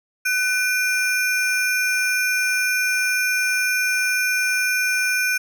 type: ring-modulated tone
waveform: square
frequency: 1958 Hz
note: B6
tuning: 15 cents flat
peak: -16 dBFS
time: 0.25-5.38 s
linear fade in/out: 10 ms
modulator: 451 Hz
effects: none